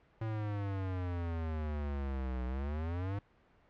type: exponential two-way sweep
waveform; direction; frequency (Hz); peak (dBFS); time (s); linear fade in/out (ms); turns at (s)
square; down then up; 112.2 to 61.74 to 102.8; -35; 0.21-3.19; 5; 2.45
effects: pink hiss -66 dBFS RMS until 3.69 s + low-pass 2000 Hz 12 dB/octave